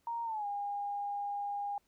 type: tone with pitch glide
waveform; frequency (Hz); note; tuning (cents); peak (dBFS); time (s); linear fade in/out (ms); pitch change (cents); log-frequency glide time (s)
sine; 932.3 to 811.6; A#5 to G#5; 0 to -40; -34; 0.07-1.78; 2; -240; 0.24-0.46
effects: pink hiss -75 dBFS RMS until 1.87 s